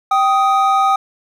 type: tone pair together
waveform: triangle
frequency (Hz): 780 / 1249.3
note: G5 / D#6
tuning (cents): -9 / +7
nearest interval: minor sixth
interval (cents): 816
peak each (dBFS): -12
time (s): 0.11-0.96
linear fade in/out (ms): 5
effects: none